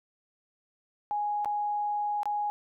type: tone with dropouts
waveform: sine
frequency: 830 Hz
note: G#5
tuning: 1 cent flat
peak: -27 dBFS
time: 1.11-2.5 s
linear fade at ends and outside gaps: 0 ms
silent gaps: 1.447-1.457 / 2.232-2.256 s
effects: none